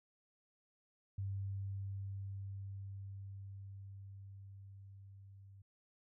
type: tone with level ramp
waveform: sine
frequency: 98.1 Hz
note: G2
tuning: 2 cents sharp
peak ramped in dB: -37 to -55 dBFS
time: 1.18-5.62 s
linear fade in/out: 5 ms
effects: none